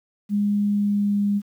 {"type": "tone with pitch glide", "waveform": "sine", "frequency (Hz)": [204.9, 203.1], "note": ["G#3", "G#3"], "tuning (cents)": [-23, -38], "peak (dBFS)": -18, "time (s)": [0.29, 1.42], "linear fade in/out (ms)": 50, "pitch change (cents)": -15, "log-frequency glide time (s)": [0.67, 1.26], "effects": ["9-bit"]}